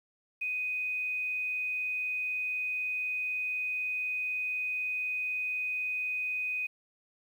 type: tone with quantisation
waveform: sine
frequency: 2498 Hz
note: D#7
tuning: 6 cents sharp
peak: -30 dBFS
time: 0.41-6.67 s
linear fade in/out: 10 ms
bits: 10
effects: none